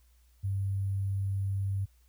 sine tone with sample-and-hold, 98 Hz, G2, in tune, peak -28 dBFS, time 0.43-1.86 s, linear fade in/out 20 ms, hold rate 11025 Hz, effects added 60 Hz sine -60 dBFS peak until 2.08 s + white hiss -71 dBFS RMS until 2.08 s

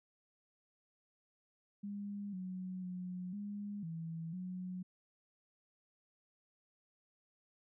sine tone with pitch steps, 202.7 / 184.8 / 181.4 / 204.4 / 164 / 182.9 Hz, G#3 / F#3 / F#3 / G#3 / E3 / F#3, -42 / -2 / -34 / -27 / -9 / -20 cents, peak -40 dBFS, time 1.83-4.83 s, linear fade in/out 10 ms, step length 500 ms, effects none

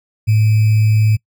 sine tone with sample-and-hold, 108.2 Hz, A2, 29 cents flat, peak -9 dBFS, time 0.27-1.17 s, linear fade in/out 20 ms, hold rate 2450 Hz, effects noise-tail reverb RT60 0.1 s tail -25 dB re dry

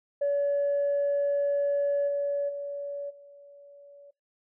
sine tone with level steps, 569 Hz, C#5, 45 cents sharp, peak -22 / -25 / -32 / -48 dBFS, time 0.21-4.11 s, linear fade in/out 10 ms, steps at 2.07 / 2.48 / 3.09 s, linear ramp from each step 20 ms, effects noise-tail reverb RT60 0.2 s tail -22 dB re dry + tanh soft clip ceiling -20 dBFS

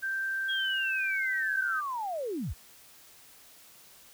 sine tone with pitch glide, 1568 to 1550 Hz, G6 to G6, 0 to -20 cents, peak -29 dBFS, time 0.02-1.81 s, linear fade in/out 20 ms, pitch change -20 cents, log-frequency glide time 0.39-1.52 s
sine linear sweep, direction down, 3322 to 34.65 Hz, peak -31 dBFS, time 0.48-2.54 s, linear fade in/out 20 ms
effects white hiss -55 dBFS RMS until 4.13 s

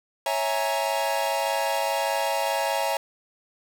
45% pulse chord, A# half-diminished seventh, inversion first, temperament equal, 554.4 / 659.3 / 830.6 / 932.3 Hz, C#5 / E5 / G#5 / A#5, 0 / 0 / 0 / 0 cents, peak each -29 dBFS, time 0.26-2.97 s, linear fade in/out 2 ms, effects none

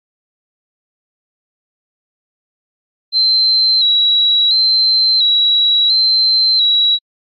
sine tone with vibrato, 3997 Hz, B7, 20 cents sharp, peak -9 dBFS, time 3.12-6.99 s, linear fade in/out 50 ms, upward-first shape square, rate 0.72 Hz, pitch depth 47 cents each way, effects AAC 48 kbps

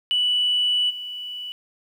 sine tone with level steps, 2961 Hz, F#7, 1 cent sharp, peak -17 / -30 dBFS, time 0.11-1.52 s, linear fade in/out 0 ms, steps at 0.89 s, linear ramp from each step 20 ms, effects tanh soft clip ceiling -13 dBFS + 9-bit

